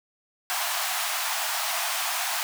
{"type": "high-pass noise", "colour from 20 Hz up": "pink", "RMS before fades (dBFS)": -28, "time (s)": [0.5, 2.43], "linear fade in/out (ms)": 0, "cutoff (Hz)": 650, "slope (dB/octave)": 96, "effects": []}